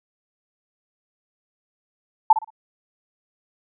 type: tone with echo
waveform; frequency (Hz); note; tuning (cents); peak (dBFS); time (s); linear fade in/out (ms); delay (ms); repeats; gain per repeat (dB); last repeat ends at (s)
sine; 879; A5; -2; -7; 2.3-2.33; 5; 58; 3; -12; 2.504
effects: none